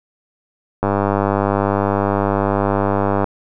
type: click train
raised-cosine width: 1 ms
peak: -3 dBFS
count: 242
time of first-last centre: 0.83-3.242 s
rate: 99.9 Hz
effects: none